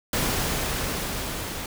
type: noise with level ramp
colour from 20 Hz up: pink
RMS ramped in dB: -24 to -33 dBFS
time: 0.13-1.66 s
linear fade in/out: 2 ms
effects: none